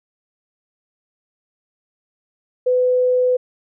sine tone, 502 Hz, B4, 28 cents sharp, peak -13 dBFS, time 2.66-3.37 s, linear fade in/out 10 ms, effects none

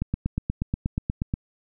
click train, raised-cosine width 5 ms, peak -12 dBFS, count 12, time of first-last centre 0.02-1.339 s, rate 8.34 Hz, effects none

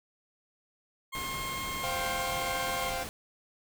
20% pulse tone, 1069 Hz, C6, 37 cents sharp, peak -30 dBFS, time 1.12-2.91 s, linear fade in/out 20 ms
pink noise, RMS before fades -40 dBFS, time 1.15-3.09 s, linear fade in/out 0 ms
sawtooth chord, C suspended fourth, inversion none, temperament equal, 523.3 / 698.5 / 784 Hz, C5 / F5 / G5, 0 / 0 / 0 cents, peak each -33 dBFS, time 1.83-3.04 s, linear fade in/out 10 ms
effects none

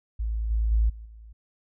sine tone with level steps, 55 Hz, A1, in tune, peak -25 / -21 / -18 / -38 / -43 dBFS, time 0.19-1.33 s, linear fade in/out 10 ms, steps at 0.5 / 0.71 / 0.89 / 1.05 s, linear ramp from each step 10 ms, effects none

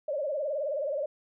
sine tone with vibrato, 579 Hz, D5, 25 cents flat, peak -28 dBFS, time 0.08-1.06 s, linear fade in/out 5 ms, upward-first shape sine, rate 19 Hz, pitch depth 130 cents each way, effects none

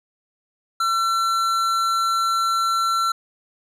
triangle tone with tanh clipping, 1350 Hz, E6, 41 cents sharp, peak -20 dBFS, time 0.8-3.12 s, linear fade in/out 5 ms, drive 17 dB, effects none

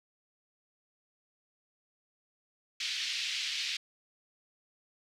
white band-pass noise, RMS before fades -35 dBFS, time 2.8-3.77 s, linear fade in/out 5 ms, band 2200 to 4700 Hz, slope 24 dB/octave, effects none

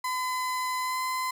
35% pulse tone with pitch glide, 1014 to 1024.6 Hz, B5 to C6, +45 to -37 cents, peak -26 dBFS, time 0.04-1.31 s, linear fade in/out 5 ms, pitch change +18 cents, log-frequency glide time 0.8-0.99 s, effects none

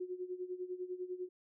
sine tone with tremolo, 364 Hz, F#4, 28 cents flat, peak -36 dBFS, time 0-1.29 s, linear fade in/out 10 ms, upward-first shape sine, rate 10 Hz, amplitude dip 80%, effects none

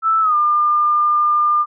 sine tone with pitch glide, 1318.5 to 1202.1 Hz, E6 to D6, 0 to +40 cents, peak -12 dBFS, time 0.02-1.66 s, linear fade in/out 50 ms, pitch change -160 cents, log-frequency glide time 0.21-0.35 s, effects none

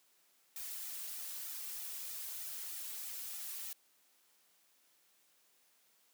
blue noise with flanger, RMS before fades -44 dBFS, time 0.56-3.73 s, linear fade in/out 2 ms, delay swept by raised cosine 1.8 to 4 ms, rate 3.2 Hz, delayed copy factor -0.85, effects white hiss -71 dBFS RMS until 6.13 s + high-pass 200 Hz 12 dB/octave

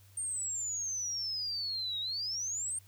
sine exponential two-way sweep, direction down then up, 8850 to 3752 to 8850 Hz, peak -33 dBFS, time 0.17-2.79 s, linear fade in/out 5 ms, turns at 2 s, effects added 97 Hz sine -57 dBFS peak until 2.87 s + white hiss -64 dBFS RMS until 2.87 s

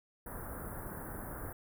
pink band-stop noise, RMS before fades -43 dBFS, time 0.26-1.53 s, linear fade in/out 5 ms, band 1700 to 10000 Hz, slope 48 dB/octave, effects none

